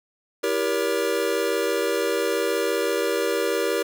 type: chord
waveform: square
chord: E diminished seventh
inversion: none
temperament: just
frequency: 329.6 / 395.6 / 474.7 / 569.6 Hz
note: E4 / G4 / Bb4 / Db5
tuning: 0 / +16 / +31 / +47 cents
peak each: -31 / -27 / -26 / -29 dBFS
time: 0.43-3.83 s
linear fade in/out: 10 ms
effects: none